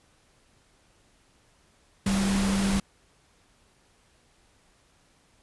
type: tone in noise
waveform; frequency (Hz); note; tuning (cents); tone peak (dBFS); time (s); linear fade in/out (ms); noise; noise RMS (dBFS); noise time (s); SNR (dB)
sine; 196; G3; 0; -23; 2.06-2.8; 5; pink; -30; 2.06-2.8; +4
effects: pink hiss -63 dBFS RMS until 5.42 s + resampled to 24000 Hz